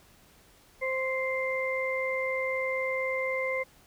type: harmonic tone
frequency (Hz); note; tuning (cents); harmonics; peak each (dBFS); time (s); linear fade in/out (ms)
523; C5; -1; 1 / 2 / 4; -30 / -38 / -31; 0.81-3.64; 20
effects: pink hiss -59 dBFS RMS until 3.86 s

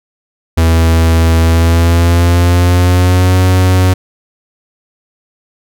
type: tone with pitch glide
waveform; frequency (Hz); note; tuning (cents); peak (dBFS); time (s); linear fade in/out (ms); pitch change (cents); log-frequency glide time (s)
45% pulse; 82.2 to 92.27; E2 to F#2; -4 to -4; -6; 0.57-3.94; 10; +200; 1.42-3.39
effects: none

